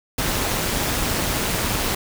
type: noise with amplitude modulation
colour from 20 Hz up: pink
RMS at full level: -20 dBFS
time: 0.18-1.95 s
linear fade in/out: 5 ms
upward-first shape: sine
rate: 208 Hz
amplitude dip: 60%
effects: none